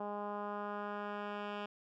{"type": "tone with low-pass filter sweep", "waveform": "10% pulse", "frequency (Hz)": 205.9, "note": "G#3", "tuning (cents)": -15, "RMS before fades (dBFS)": -41, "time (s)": [0, 1.66], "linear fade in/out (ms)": 5, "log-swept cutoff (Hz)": [880, 2600], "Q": 1.7, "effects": []}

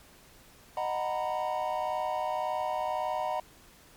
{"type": "chord", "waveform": "triangle", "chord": "B major seventh", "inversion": "first", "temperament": "just", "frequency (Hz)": [617.4, 740.8, 926, 987.8], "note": ["D#5", "F#5", "A#5", "B5"], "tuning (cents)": [-14, 2, -12, 0], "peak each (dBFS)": [-32, -31, -33, -35], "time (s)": [0.77, 3.4], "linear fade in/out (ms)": 2, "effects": ["pink hiss -56 dBFS RMS until 3.96 s", "MP3 96 kbps"]}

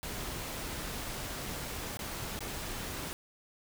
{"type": "noise with dropouts", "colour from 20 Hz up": "pink", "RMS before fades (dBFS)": -39, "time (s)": [0.03, 3.13], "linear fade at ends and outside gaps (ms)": 0, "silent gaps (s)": [[1.971, 1.992], [2.39, 2.406]], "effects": []}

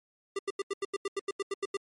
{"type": "tone bursts", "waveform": "square", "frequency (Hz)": 396.1, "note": "G4", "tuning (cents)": 18, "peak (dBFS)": -30, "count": 13, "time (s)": [0.36, 1.77], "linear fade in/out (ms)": 5, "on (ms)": 30, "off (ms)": 85, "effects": ["MP3 48 kbps"]}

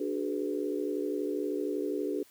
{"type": "chord", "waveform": "sine", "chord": "G# half-diminished seventh", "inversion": "second", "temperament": "equal with one note detuned", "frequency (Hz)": [293.7, 370, 422.6, 493.9], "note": ["D4", "F#4", "G#4", "B4"], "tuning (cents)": [0, 0, 30, 0], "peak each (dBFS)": [-34, -35, -34, -39], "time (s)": [0, 2.23], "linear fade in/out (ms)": 5, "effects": ["white hiss -60 dBFS RMS until 2.3 s", "high-pass 60 Hz 12 dB/octave"]}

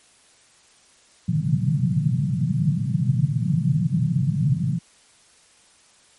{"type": "band-pass noise", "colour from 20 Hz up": "white", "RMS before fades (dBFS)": -21, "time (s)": [1.28, 4.79], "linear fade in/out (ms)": 10, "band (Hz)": [120, 170], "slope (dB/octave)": 48, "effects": ["white hiss -55 dBFS RMS until 6.18 s", "MP3 48 kbps"]}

